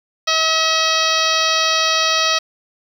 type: harmonic tone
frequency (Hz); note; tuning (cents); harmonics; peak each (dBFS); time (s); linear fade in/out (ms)
641; E5; -49; 1 / 2 / 3 / 4 / 5 / 6 / 7 / 8 / 9; -24 / -20 / -24 / -23 / -23 / -22 / -23 / -25 / -25; 0.27-2.39; 10
effects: 7-bit